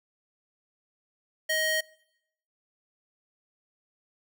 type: tone with high-pass filter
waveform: square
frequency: 628 Hz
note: D#5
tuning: 16 cents sharp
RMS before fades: -27 dBFS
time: 1.49-1.81 s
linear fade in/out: 10 ms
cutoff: 1300 Hz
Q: 1.7
effects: noise-tail reverb RT60 0.8 s tail -24 dB re dry